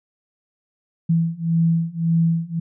sine beating tone pair, 164.81 / 166.61 Hz, E3 / E3, 0 / +19 cents, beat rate 1.8 Hz, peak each -20 / -19 dBFS, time 1.09-2.6 s, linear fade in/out 10 ms, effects none

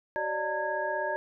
sine tone cluster, 376.7 / 565 / 601 / 908 / 1652 Hz, F#4 / C#5 / D5 / A#5 / G#6, +31 / +33 / +40 / -46 / -10 cents, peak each -39 / -39 / -32 / -33 / -34 dBFS, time 0.16-1.16 s, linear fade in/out 0 ms, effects none

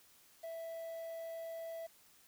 triangle tone with quantisation, 659.3 Hz, E5, in tune, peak -40 dBFS, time 0.43-1.87 s, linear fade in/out 10 ms, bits 10, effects white hiss -65 dBFS RMS until 2.27 s

